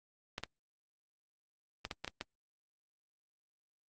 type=clicks; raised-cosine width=0.2 ms; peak=-20 dBFS; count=7; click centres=0.381 / 0.436 / 1.851 / 1.912 / 2.046 / 2.078 / 2.211 s; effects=Opus 32 kbps